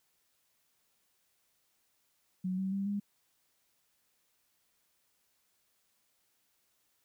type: tone with pitch steps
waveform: sine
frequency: 185 / 190.75 / 196.68 / 202.8 Hz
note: F#3 / G3 / G3 / G#3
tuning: 0 / -47 / +6 / -41 cents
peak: -31 dBFS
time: 2.44-3 s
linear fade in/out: 10 ms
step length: 140 ms
effects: white hiss -75 dBFS RMS until 7.04 s